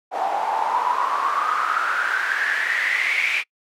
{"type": "noise with band-pass filter sweep", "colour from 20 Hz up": "pink", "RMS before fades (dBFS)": -22, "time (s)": [0.11, 3.44], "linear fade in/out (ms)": 50, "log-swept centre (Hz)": [750, 2400], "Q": 9.2, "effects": ["noise-tail reverb RT60 0.1 s tail -26 dB re dry", "high-pass 400 Hz 12 dB/octave"]}